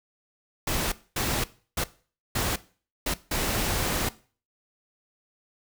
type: noise bursts at uneven times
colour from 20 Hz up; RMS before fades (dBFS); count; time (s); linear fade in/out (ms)
pink; -27; 6; 0.67-0.92 / 1.16-1.44 / 1.77-1.84 / 2.35-2.56 / 3.06-3.14 / 3.31-4.09; 5
effects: noise-tail reverb RT60 0.4 s tail -18 dB re dry